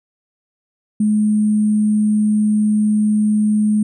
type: tone with sample-and-hold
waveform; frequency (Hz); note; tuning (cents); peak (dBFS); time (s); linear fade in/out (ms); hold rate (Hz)
sine; 212.2; G#3; +38; -12; 1-3.83; 5; 8820
effects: resampled to 32000 Hz